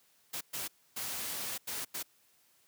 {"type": "noise bursts at uneven times", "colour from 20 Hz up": "white", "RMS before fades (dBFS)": -38, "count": 5, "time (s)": [[0.33, 0.41], [0.53, 0.68], [0.96, 1.58], [1.67, 1.85], [1.94, 2.03]], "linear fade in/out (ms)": 10, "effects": ["white hiss -68 dBFS RMS until 2.67 s", "high-pass 80 Hz 12 dB/octave"]}